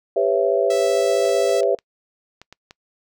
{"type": "chord", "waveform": "sine", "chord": "C# half-diminished seventh", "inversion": "second", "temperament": "just", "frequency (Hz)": [399.1, 498.9, 554.4, 665.2], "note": ["G4", "B4", "C#5", "E5"], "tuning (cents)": [31, 17, 0, 16], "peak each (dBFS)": -21, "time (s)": [0.16, 1.75], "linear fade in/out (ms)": 5}
{"type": "tone", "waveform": "5% pulse", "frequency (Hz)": 658, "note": "E5", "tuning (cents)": -3, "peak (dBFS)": -18, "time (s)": [0.7, 1.61], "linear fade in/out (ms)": 5}
{"type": "clicks", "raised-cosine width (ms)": 0.2, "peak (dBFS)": -23, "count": 8, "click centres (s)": [1.253, 1.292, 1.493, 1.632, 1.788, 2.416, 2.526, 2.709]}
{"effects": ["noise-tail reverb RT60 0.1 s tail -25 dB re dry"]}